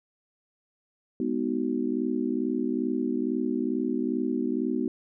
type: chord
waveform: sine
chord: G# minor seventh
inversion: none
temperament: just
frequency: 207.7 / 249.2 / 311.5 / 373.8 Hz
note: G#3 / B3 / D#4 / F#4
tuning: 0 / +16 / +2 / +18 cents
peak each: -34 / -28 / -30 / -32 dBFS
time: 1.2-4.88 s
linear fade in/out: 2 ms
effects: none